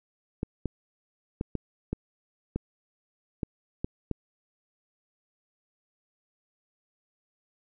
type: clicks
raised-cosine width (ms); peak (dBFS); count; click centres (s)
3; -16; 9; 0.431 / 0.657 / 1.411 / 1.553 / 1.93 / 2.56 / 3.432 / 3.845 / 4.113
effects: none